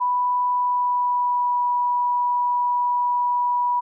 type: tone with pitch glide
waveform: sine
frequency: 987.8 to 976.5 Hz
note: B5 to B5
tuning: 0 to -20 cents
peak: -18 dBFS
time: 0-3.81 s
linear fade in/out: 20 ms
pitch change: -20 cents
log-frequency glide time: 0.5-1.64 s
effects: none